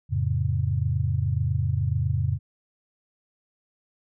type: chord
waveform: sine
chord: F augmented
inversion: none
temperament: just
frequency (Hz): 87.31 / 109.13 / 136.42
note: F2 / A2 / C#3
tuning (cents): 0 / -14 / -27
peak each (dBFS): -26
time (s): 0.09-2.39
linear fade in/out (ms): 50
effects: none